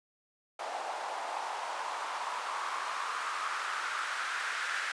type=noise with band-pass filter sweep; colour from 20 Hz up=white; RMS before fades=-36 dBFS; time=0.59-4.92 s; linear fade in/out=5 ms; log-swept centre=740 to 1600 Hz; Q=3.2; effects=high-pass 400 Hz 12 dB/octave + resampled to 22050 Hz